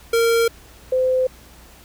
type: tone pair in turn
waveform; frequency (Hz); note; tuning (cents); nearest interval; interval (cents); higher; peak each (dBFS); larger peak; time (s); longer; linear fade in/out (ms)
square / sine; 461.7 / 514.2; A#4 / C5; -17 / -30; major second; 187; second; -15; neither; 0.13-0.48 / 0.92-1.27; neither; 5
effects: added 60 Hz sine -47 dBFS peak until 1.84 s + pink hiss -47 dBFS RMS until 1.84 s